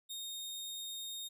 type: tone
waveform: sawtooth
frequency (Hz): 3699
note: A#7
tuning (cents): -14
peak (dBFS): -38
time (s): 0.09-1.29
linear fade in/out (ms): 20
effects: none